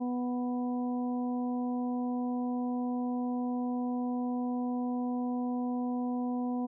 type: harmonic tone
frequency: 246.9 Hz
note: B3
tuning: in tune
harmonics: 1 / 2 / 3 / 4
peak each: -30 / -42 / -41 / -46 dBFS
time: 0-6.67 s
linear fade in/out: 20 ms
effects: none